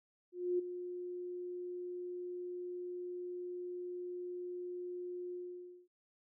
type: tone with ADSR envelope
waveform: sine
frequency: 357.1 Hz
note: F4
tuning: 39 cents sharp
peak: -29 dBFS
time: 0.32-5.88 s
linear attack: 270 ms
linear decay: 11 ms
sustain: -11 dB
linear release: 550 ms
effects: none